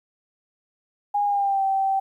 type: tone with pitch glide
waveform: sine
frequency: 819 to 776.2 Hz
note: G#5 to G5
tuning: -24 to -17 cents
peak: -19 dBFS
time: 1.14-2 s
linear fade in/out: 10 ms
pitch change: -93 cents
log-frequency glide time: 1.25-1.63 s
effects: 10-bit